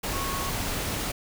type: tone in noise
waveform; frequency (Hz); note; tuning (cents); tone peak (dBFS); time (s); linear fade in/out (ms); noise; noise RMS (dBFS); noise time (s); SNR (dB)
sine; 1100; C#6; -14; -33; 0.13-0.5; 10; pink; -30; 0.03-1.12; -6
effects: none